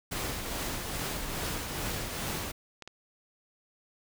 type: noise with tremolo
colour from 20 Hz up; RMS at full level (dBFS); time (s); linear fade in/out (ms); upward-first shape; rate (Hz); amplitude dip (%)
pink; -33; 0.11-2.52; 10; triangle; 2.4; 40
type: clicks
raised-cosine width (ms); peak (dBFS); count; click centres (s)
0.2; -26; 4; 1.983 / 2.129 / 2.823 / 2.876
effects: none